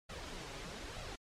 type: noise with flanger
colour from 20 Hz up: pink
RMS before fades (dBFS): -45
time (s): 0.09-1.16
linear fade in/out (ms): 10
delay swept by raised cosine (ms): 1.5 to 7.4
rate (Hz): 1.1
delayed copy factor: +0.6
effects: low-pass 6000 Hz 12 dB/octave + MP3 64 kbps